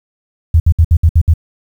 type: tone bursts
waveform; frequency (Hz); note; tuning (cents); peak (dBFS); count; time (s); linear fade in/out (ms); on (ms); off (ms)
sine; 81.4; E2; -21; -4; 7; 0.54-1.338; 5; 60; 63
effects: 7-bit